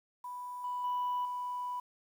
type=tone with level steps; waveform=sine; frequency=987.8 Hz; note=B5; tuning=in tune; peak=-39 / -33 / -29 / -34 dBFS; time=0.24-1.8 s; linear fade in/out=5 ms; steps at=0.64 / 0.84 / 1.25 s; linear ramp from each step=2 ms; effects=tanh soft clip ceiling -28 dBFS + 10-bit